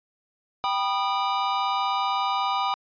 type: chord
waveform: square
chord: G augmented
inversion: none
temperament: just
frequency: 784 / 980 / 1225 Hz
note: G5 / B5 / D#6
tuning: 0 / -14 / -27 cents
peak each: -28 dBFS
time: 0.64-2.74 s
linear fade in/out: 0 ms
effects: resampled to 11025 Hz